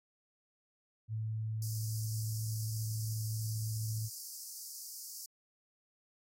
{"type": "tone", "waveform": "sine", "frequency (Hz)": 110, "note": "A2", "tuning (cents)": 0, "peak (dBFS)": -34, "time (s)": [1.08, 4.1], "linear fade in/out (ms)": 50}
{"type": "high-pass noise", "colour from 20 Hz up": "pink", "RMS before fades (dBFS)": -46, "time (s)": [1.62, 5.26], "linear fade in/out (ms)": 2, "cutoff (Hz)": 4700, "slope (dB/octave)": 96}
{"effects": ["AAC 48 kbps"]}